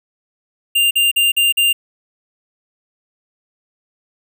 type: tone bursts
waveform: square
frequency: 2794 Hz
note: F7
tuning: in tune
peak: -12 dBFS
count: 5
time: 0.75-1.73 s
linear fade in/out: 10 ms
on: 160 ms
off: 45 ms
effects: none